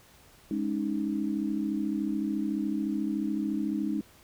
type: chord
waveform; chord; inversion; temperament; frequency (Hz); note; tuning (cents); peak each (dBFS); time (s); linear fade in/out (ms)
sine; Ab suspended fourth; none; equal; 207.7 / 277.2 / 311.1; Ab3 / Db4 / Eb4; 0 / 0 / 0; -31 / -33 / -31; 0.51-4.01; 2
effects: pink hiss -57 dBFS RMS until 4.23 s